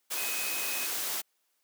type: tone in noise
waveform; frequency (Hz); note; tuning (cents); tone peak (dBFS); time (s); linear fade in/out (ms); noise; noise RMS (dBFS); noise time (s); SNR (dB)
sine; 2526; D#7; +26; -37; 0.16-0.87; 20; white; -33; 0.1-1.22; -7
effects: white hiss -75 dBFS RMS until 1.63 s + high-pass 300 Hz 12 dB/octave